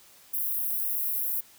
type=high-pass noise; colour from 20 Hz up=white; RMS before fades=-29 dBFS; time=0.33-1.41 s; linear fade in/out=10 ms; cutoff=11000 Hz; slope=48 dB/octave; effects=white hiss -55 dBFS RMS until 1.58 s